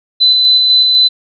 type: tone with tremolo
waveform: sine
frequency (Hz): 4017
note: B7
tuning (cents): +29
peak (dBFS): -5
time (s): 0.2-1.09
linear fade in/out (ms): 20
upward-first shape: square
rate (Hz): 4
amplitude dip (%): 25
effects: none